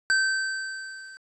square tone with level ramp, 1550 Hz, G6, 20 cents flat, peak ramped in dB -19 to -43 dBFS, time 0.1-1.17 s, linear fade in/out 0 ms, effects resampled to 22050 Hz + 10-bit

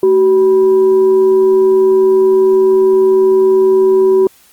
sine tone with frequency modulation, 380 Hz, F#4, 46 cents sharp, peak -6 dBFS, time 0.03-4.27 s, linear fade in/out 2 ms, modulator 600 Hz, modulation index 0.23, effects white hiss -47 dBFS RMS until 4.52 s + Opus 24 kbps

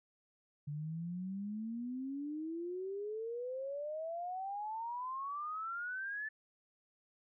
sine exponential sweep, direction up, 143.8 to 1760 Hz, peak -38 dBFS, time 0.67-6.29 s, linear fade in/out 10 ms, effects none

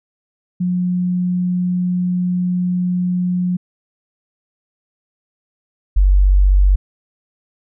sine tone pair in turn, 179.7 / 47.7 Hz, F3 / G1, +50 / -47 cents, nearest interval octave + major seventh, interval 2297 cents, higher first, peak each -15 / -8 dBFS, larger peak second, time 0.6-3.57 / 5.96-6.76 s, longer first, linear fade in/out 10 ms, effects none

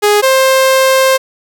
sawtooth tone pair in turn, 415.3 / 528 Hz, G#4 / C5, 0 / +16 cents, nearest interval major third, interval 416 cents, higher second, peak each -3 dBFS, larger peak neither, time 0.02-0.22 / 0.22-1.18 s, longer second, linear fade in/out 20 ms, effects none

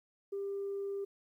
sine tone, 397.2 Hz, G4, 23 cents sharp, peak -34 dBFS, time 0.32-1.05 s, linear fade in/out 10 ms, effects tanh soft clip ceiling -31 dBFS + 12-bit

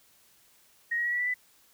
sine tone with pitch steps, 1876 / 1898.9 / 1922.1 / 1945.5 / 1969.3 / 1993.3 Hz, A#6 / A#6 / B6 / B6 / B6 / B6, +11 / +32 / -47 / -27 / -5 / +16 cents, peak -26 dBFS, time 0.91-1.342 s, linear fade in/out 10 ms, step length 72 ms, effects white hiss -62 dBFS RMS until 1.73 s

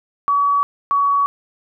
sine tone pair in turn, 1136 / 1128.2 Hz, C#6 / C#6, +42 / +30 cents, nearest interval unison, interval 12 cents, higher first, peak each -13 dBFS, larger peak neither, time 0.28-0.63 / 0.91-1.26 s, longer neither, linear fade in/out 0 ms, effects none

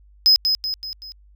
triangle tone with echo, 5070 Hz, D#8, 32 cents sharp, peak -9 dBFS, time 0.26-0.36 s, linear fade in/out 0 ms, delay 190 ms, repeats 4, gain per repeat -6 dB, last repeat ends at 1.12 s, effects added 50 Hz sine -48 dBFS peak until 1.35 s

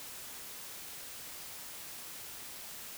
silence, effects white hiss -46 dBFS RMS until 2.97 s

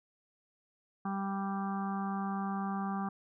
harmonic tone, 196 Hz, G3, in tune, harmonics 1 / 2 / 4 / 5 / 6 / 7 / 8, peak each -34 / -48 / -39 / -47 / -41 / -51 / -51 dBFS, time 1.05-3.09 s, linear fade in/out 5 ms, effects none

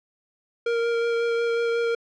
square tone with vibrato, 466.2 Hz, A#4, in tune, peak -22 dBFS, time 0.66-1.95 s, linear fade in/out 5 ms, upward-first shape sine, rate 5.5 Hz, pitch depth 11 cents each way, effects low-pass 3000 Hz 12 dB/octave

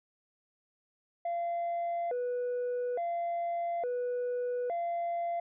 sine tone with vibrato, 581 Hz, D5, 19 cents flat, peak -28 dBFS, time 1.25-5.4 s, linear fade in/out 5 ms, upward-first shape square, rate 0.58 Hz, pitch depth 290 cents each way, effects tanh soft clip ceiling -29 dBFS

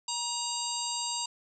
harmonic tone with a mistuned harmonic, 946 Hz, A#5, 25 cents sharp, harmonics 1 / 3 / 4 / 5 / 6 / 7 / 8 / 9, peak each -37 / -40 / -41 / -37 / -45 / -46 / -35 / -47 dBFS, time 0.08-1.26 s, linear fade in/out 5 ms, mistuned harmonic 6, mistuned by +89 cents, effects none

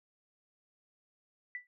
sine tone with exponential decay, 1975.5 Hz, B6, in tune, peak -34 dBFS, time 1.55-1.67 s, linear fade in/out 1 ms, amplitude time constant 26 ms, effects none

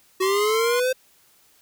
square linear sweep, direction up, 371.2 to 521 Hz, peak -20 dBFS, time 0.2-0.93 s, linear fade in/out 10 ms
sawtooth tone, 1046.5 Hz, C6, in tune, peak -22 dBFS, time 0.22-0.8 s, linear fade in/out 5 ms
effects white hiss -58 dBFS RMS until 1.61 s

